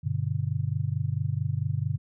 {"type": "chord", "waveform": "sine", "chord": "G major", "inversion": "none", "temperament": "just", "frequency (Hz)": [98, 122.5, 147], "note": ["G2", "B2", "D3"], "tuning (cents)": [0, -14, 2], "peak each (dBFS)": [-30, -29, -30], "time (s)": [0.03, 1.98], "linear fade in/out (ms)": 20, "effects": []}